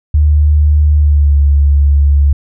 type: tone with pitch glide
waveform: sine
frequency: 74.7 to 71.29 Hz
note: D2 to C#2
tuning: +30 to +49 cents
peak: -5 dBFS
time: 0.14-2.33 s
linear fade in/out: 5 ms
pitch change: -81 cents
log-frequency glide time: 0.95-1.38 s
effects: none

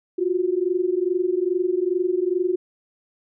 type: tone pair together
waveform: sine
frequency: 350.8 / 373.2 Hz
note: F4 / F#4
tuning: +8 / +15 cents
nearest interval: minor second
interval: 107 cents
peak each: -22 dBFS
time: 0.18-2.56 s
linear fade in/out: 10 ms
effects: none

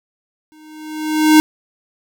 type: tone with exponential growth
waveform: square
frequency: 309.2 Hz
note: D#4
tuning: 11 cents flat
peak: -5 dBFS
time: 0.52-1.4 s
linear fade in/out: 0 ms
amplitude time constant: 190 ms
effects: none

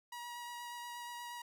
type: tone with vibrato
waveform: sawtooth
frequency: 959 Hz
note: A#5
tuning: 49 cents sharp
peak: -40 dBFS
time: 0.12-1.42 s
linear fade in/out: 5 ms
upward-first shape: sine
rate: 8.4 Hz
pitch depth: 11 cents each way
effects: none

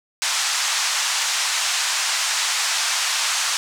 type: band-pass noise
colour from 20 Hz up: white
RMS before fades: -22 dBFS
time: 0.22-3.57 s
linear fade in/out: 0 ms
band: 830 to 7600 Hz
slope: 24 dB/octave
effects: none

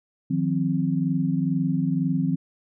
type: tone cluster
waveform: sine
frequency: 156.7 / 178.8 / 261.9 Hz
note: D#3 / F3 / C4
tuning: +13 / +41 / +2 cents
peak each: -25 dBFS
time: 0.3-2.36 s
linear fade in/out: 10 ms
effects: none

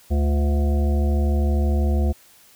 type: harmonic tone with a mistuned harmonic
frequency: 72.8 Hz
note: D2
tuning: 15 cents flat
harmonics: 1 / 3 / 5 / 7 / 9 / 10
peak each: -17 / -27 / -31 / -34 / -36 / -37 dBFS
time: 0.1-2.13 s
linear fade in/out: 20 ms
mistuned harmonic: 5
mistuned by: -64 cents
effects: white hiss -52 dBFS RMS until 2.55 s

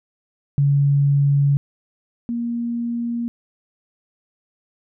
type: tone pair in turn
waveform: sine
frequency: 141.4 / 235.8 Hz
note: C#3 / A#3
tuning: +35 / +20 cents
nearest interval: major sixth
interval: 885 cents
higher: second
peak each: -13 / -21 dBFS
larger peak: first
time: 0.58-1.57 / 2.29-3.28 s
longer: neither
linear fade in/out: 0 ms
effects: none

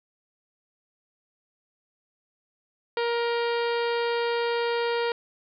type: harmonic tone with a mistuned harmonic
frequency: 470.6 Hz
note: A#4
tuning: 16 cents sharp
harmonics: 1 / 2 / 3 / 4 / 5 / 6 / 7 / 8 / 9 / 10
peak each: -25 / -31 / -35 / -37 / -39 / -41 / -42 / -43 / -44 / -45 dBFS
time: 2.97-5.12 s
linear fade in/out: 2 ms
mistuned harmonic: 7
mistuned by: -36 cents
effects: none

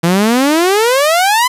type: exponential sweep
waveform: sawtooth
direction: up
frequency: 163.6 to 1032 Hz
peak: -5 dBFS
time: 0.03-1.48 s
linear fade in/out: 10 ms
effects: resampled to 32000 Hz + 7-bit

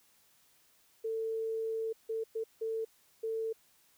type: tone bursts at uneven times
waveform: sine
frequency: 446.9 Hz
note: A4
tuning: 27 cents sharp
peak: -32 dBFS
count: 5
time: 1.04-1.93 / 2.09-2.24 / 2.35-2.44 / 2.61-2.85 / 3.23-3.53 s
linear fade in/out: 10 ms
effects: white hiss -67 dBFS RMS until 3.97 s

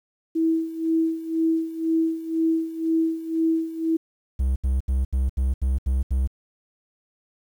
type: tone with tremolo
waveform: sine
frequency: 324.9 Hz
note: E4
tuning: 25 cents flat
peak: -17 dBFS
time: 0.35-3.97 s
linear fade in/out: 10 ms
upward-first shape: sine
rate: 2 Hz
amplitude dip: 80%
type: tone bursts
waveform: triangle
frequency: 65.4 Hz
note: C2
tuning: in tune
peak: -17 dBFS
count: 8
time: 4.39-6.275 s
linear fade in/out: 10 ms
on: 170 ms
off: 75 ms
effects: 9-bit

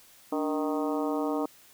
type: harmonic tone with a mistuned harmonic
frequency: 155.3 Hz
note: D#3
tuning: 3 cents flat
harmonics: 2 / 3 / 4 / 5 / 6 / 7 / 8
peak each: -29 / -33 / -35 / -37 / -39 / -40 / -41 dBFS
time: 0.32-1.46 s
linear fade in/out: 5 ms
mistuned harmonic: 2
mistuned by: -100 cents
effects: white hiss -56 dBFS RMS until 1.73 s

